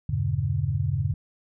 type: chord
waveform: sine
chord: E diminished seventh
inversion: none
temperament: just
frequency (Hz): 82.41 / 98.89 / 118.67 / 142.4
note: E2 / G2 / Bb2 / Db3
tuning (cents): 0 / +16 / +31 / +47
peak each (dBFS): -31 / -27 / -29 / -27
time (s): 0.09-1.14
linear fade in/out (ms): 5
effects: none